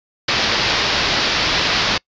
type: low-pass noise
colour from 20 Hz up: white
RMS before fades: -18 dBFS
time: 0.28-1.98 s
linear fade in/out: 5 ms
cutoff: 5200 Hz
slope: 48 dB/octave
effects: noise-tail reverb RT60 0.1 s tail -26 dB re dry + resampled to 16000 Hz